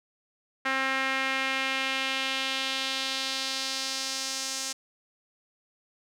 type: tone with band-pass filter sweep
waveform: sawtooth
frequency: 266.4 Hz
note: C4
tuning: 31 cents sharp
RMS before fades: -30 dBFS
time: 0.65-4.73 s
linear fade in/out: 10 ms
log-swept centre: 1800 to 6400 Hz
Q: 1.8
effects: none